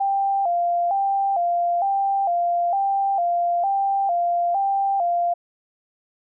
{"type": "tone with vibrato", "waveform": "sine", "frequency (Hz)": 740, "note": "F#5", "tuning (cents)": 0, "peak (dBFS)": -18, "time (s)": [0, 5.34], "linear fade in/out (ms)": 10, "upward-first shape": "square", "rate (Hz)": 1.1, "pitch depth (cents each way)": 110, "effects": []}